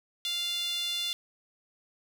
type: tone with high-pass filter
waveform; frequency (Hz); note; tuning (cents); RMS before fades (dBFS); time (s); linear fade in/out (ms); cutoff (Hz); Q
sawtooth; 698; F5; -1; -32; 0.25-1.13; 0; 3400; 5.8
effects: none